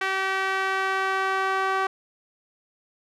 sawtooth tone with band-pass filter sweep, 383.5 Hz, G4, 38 cents flat, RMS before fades -25 dBFS, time 0.01-1.87 s, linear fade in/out 5 ms, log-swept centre 1800 to 1200 Hz, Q 1.6, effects none

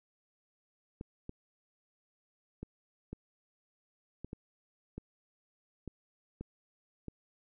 clicks, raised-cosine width 3 ms, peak -28 dBFS, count 10, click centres 1.011 / 1.294 / 2.63 / 3.13 / 4.246 / 4.331 / 4.98 / 5.877 / 6.41 / 7.083 s, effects none

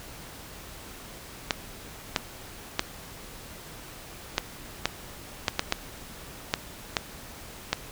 clicks, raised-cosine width 0.2 ms, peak -5 dBFS, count 11, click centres 1.508 / 2.162 / 2.794 / 4.381 / 4.856 / 5.482 / 5.594 / 5.724 / 6.539 / 6.968 / 7.73 s, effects pink hiss -44 dBFS RMS until 7.91 s

